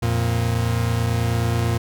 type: tone pair together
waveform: 40% pulse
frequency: 87.31 / 116.54 Hz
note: F2 / A#2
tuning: 0 / 0 cents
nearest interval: perfect fourth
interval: 500 cents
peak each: -23 / -19 dBFS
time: 0.02-1.78 s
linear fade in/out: 10 ms
effects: none